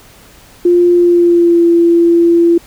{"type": "tone with pitch glide", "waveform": "sine", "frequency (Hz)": [350.6, 339.8], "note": ["F4", "F4"], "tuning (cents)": [7, -47], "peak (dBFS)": -5, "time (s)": [0.65, 2.58], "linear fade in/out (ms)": 5, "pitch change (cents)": -54, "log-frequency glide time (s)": [0.95, 1.64], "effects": ["pink hiss -41 dBFS RMS until 2.66 s"]}